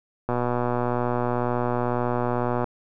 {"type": "click train", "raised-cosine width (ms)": 1, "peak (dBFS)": -11, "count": 288, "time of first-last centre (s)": [0.29, 2.642], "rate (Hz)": 122, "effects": []}